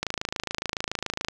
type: click train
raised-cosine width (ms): 0.2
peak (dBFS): -10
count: 35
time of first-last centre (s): 0.03-1.285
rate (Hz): 27.1
effects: none